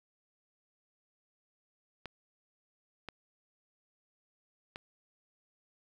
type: clicks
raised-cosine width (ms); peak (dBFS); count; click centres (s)
0.3; -25; 3; 2.057 / 3.087 / 4.759
effects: 9-bit

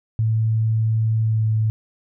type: tone with pitch glide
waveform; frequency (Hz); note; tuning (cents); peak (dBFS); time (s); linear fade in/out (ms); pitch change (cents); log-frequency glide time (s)
sine; 111 to 109.6; A2 to A2; +16 to -6; -16; 0.19-1.7; 0; -22; 1.21-1.46
effects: none

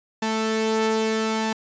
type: tone pair together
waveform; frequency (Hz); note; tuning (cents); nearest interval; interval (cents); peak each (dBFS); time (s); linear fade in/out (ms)
sawtooth; 220.2 / 441.2; A3 / A4; +2 / +5; octave; 1203; -20; 0.22-1.53; 5
effects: resampled to 16000 Hz

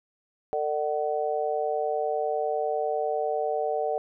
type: harmonic tone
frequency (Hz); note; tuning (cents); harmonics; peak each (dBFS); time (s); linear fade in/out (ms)
150; D3; +37; 3 / 4 / 5; -29 / -29 / -29; 0.53-3.98; 0
effects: none

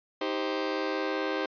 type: chord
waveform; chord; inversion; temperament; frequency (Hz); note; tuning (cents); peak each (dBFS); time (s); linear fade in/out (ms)
sawtooth; C minor; first; just; 314 / 392.4 / 523.3; Eb4 / G4 / C5; +16 / +2 / 0; -29; 0.21-1.46; 5
effects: resampled to 11025 Hz

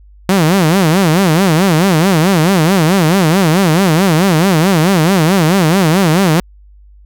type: tone with vibrato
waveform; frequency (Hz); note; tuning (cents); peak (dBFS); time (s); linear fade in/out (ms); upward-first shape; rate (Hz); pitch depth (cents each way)
sawtooth; 174.7; F3; +1; -4; 0.29-6.4; 0; sine; 4.6; 230
effects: added 50 Hz sine -38 dBFS peak until 7.05 s

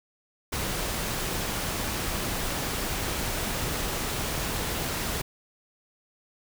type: noise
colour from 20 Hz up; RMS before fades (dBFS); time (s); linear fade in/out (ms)
pink; -30; 0.52-5.22; 10
effects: none

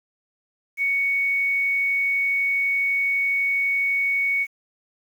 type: tone with quantisation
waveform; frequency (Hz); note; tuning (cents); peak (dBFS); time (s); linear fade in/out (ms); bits
sine; 2227; C#7; +7; -19; 0.77-4.47; 50; 8
effects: none

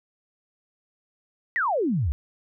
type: exponential sweep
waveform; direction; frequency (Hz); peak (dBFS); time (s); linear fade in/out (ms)
sine; down; 2000 to 63.5; -21; 1.56-2.12; 0
effects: none

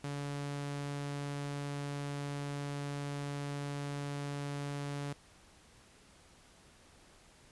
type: tone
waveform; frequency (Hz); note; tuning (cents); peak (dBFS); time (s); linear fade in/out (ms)
sawtooth; 142.9; D3; -47; -33; 0.04-5.13; 2
effects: pink hiss -61 dBFS RMS until 7.51 s + resampled to 24000 Hz

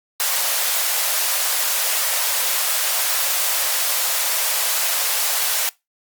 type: high-pass noise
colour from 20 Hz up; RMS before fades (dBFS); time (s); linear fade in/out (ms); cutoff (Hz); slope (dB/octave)
white; -20; 0.2-5.69; 0; 500; 48
effects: noise-tail reverb RT60 0.2 s tail -22 dB re dry + Opus 48 kbps

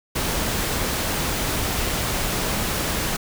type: noise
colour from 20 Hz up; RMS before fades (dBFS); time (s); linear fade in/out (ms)
pink; -24; 0.15-3.17; 10
effects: none

